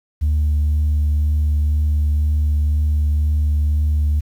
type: tone with vibrato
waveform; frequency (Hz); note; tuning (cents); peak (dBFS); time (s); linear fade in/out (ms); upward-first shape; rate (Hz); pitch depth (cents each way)
sine; 74.9; D2; +35; -12; 0.21-4.21; 20; triangle; 2; 15
effects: tanh soft clip ceiling -12 dBFS + 8-bit